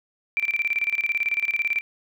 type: tone with tremolo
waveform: sine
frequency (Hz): 2349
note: D7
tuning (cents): 0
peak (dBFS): -19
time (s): 0.37-1.81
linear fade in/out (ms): 0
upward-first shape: square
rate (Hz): 18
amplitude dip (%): 80
effects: none